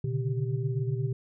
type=tone cluster; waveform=sine; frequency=121.4 / 139.2 / 147.2 / 391.3 Hz; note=B2 / C#3 / D3 / G4; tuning=-29 / +8 / +4 / -3 cents; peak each=-29 / -32 / -35 / -37 dBFS; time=0.04-1.13 s; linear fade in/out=5 ms; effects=none